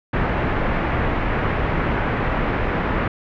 pink low-pass noise, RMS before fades -21 dBFS, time 0.13-3.08 s, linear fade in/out 5 ms, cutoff 2200 Hz, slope 24 dB/octave, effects none

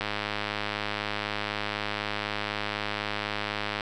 click train, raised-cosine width 0.3 ms, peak -13 dBFS, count 396, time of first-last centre 0.01-3.808 s, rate 104 Hz, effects none

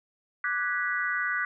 sine chord, G# half-diminished seventh, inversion second, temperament equal with one note detuned, 1174.7 / 1480 / 1661.2 / 1956.2 Hz, D6 / F#6 / G#6 / B6, 0 / 0 / 0 / -17 cents, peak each -34 / -29 / -35 / -31 dBFS, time 0.44-1.45 s, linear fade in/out 2 ms, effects none

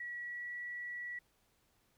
sine tone with pitch glide, 1929 to 1941.3 Hz, B6 to B6, -41 to -30 cents, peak -40 dBFS, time 0-1.19 s, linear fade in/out 5 ms, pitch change +11 cents, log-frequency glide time 0.2-0.55 s, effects pink hiss -74 dBFS RMS until 1.97 s

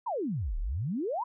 sine exponential two-way sweep, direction down then up, 1046.5 to 32.7 to 1046.5 Hz, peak -29 dBFS, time 0.06-1.24 s, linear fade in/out 10 ms, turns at 0.58 s, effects none

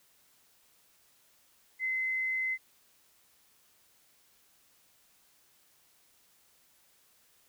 sine tone, 2052 Hz, C7, 34 cents flat, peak -29 dBFS, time 1.79-2.58 s, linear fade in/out 50 ms, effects white hiss -66 dBFS RMS until 7.48 s

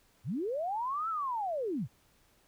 sine linear two-way sweep, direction up then down, 87.31 to 1350 to 87.31 Hz, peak -31 dBFS, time 0.24-1.88 s, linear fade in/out 50 ms, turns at 1.09 s, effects pink hiss -67 dBFS RMS until 2.47 s

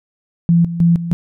sine tone with tremolo, 169.7 Hz, F3, 49 cents flat, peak -8 dBFS, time 0.49-1.13 s, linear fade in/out 0 ms, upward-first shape square, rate 3.2 Hz, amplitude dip 75%, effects none

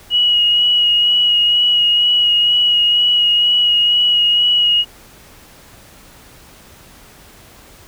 sine tone with vibrato, 2903 Hz, F#7, 34 cents flat, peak -10 dBFS, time 0.1-4.85 s, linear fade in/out 50 ms, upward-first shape sine, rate 2.1 Hz, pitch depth 17 cents each way, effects pink hiss -43 dBFS RMS until 7.87 s

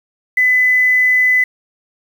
sine tone with quantisation, 2007 Hz, B6, 27 cents sharp, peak -9 dBFS, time 0.37-1.44 s, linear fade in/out 5 ms, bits 6, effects none

